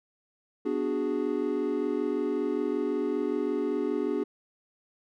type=chord; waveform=triangle; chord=G# half-diminished seventh; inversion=first; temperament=equal; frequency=246.9 / 293.7 / 370 / 415.3 Hz; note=B3 / D4 / F#4 / G#4; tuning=0 / 0 / 0 / 0 cents; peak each=-32 / -29 / -30 / -29 dBFS; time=0.65-4.24 s; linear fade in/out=10 ms; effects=none